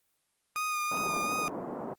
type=tone with vibrato; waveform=30% pulse; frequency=1230 Hz; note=D#6; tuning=20 cents flat; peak=-27 dBFS; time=0.56-1.48 s; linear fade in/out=0 ms; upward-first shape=sine; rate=2.8 Hz; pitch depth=23 cents each way
type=band-pass noise; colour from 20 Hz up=pink; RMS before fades=-38 dBFS; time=0.91-1.94 s; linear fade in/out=5 ms; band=180 to 1000 Hz; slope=24 dB/octave
effects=white hiss -75 dBFS RMS until 1.98 s + Opus 24 kbps